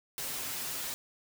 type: noise with comb filter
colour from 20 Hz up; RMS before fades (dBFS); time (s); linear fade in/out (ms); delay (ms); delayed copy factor
white; -37; 0.18-0.94; 0; 7.6; +0.7
effects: none